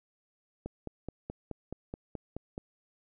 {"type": "click train", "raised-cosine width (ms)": 2, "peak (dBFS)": -24, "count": 10, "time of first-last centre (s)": [0.66, 2.579], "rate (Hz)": 4.69, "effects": []}